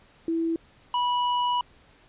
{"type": "tone pair in turn", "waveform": ["sine", "square"], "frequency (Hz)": [329.6, 978.6], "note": ["E4", "B5"], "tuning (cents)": [0, -16], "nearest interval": "octave + perfect fifth", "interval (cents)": 1884, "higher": "second", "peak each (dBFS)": -23, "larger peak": "neither", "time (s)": [[0.28, 0.56], [0.94, 1.61]], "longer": "second", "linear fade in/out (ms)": 2, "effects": ["pink hiss -57 dBFS RMS until 2.08 s", "resampled to 8000 Hz"]}